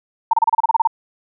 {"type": "tone bursts", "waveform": "sine", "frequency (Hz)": 910, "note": "A#5", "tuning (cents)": -42, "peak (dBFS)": -10, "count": 11, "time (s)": [0.31, 0.874], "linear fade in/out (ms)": 5, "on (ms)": 24, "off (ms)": 30, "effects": []}